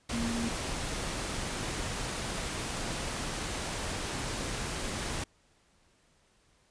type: tone in noise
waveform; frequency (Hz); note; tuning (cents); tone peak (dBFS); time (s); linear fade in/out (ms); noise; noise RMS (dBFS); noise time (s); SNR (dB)
sine; 232.5; A#3; -4; -31; 0.13-0.49; 5; pink; -35; 0.09-5.24; +1
effects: pink hiss -67 dBFS RMS until 6.7 s + resampled to 22050 Hz